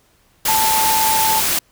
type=tone in noise; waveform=sine; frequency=880 Hz; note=A5; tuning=in tune; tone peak=-16 dBFS; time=0.48-1.4 s; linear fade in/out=5 ms; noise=white; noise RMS=-18 dBFS; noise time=0.45-1.59 s; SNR=-1 dB; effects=pink hiss -57 dBFS RMS until 1.71 s